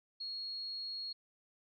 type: tone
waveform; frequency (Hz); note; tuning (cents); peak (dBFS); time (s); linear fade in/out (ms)
sine; 4304; C8; +48; -39; 0.2-1.13; 10
effects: none